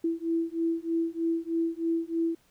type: beating tone pair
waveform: sine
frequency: 329.6 / 332.8 Hz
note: E4 / E4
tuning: 0 / +17 cents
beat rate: 3.2 Hz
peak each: -29 dBFS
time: 0.04-2.35 s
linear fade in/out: 5 ms
effects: pink hiss -65 dBFS RMS until 2.5 s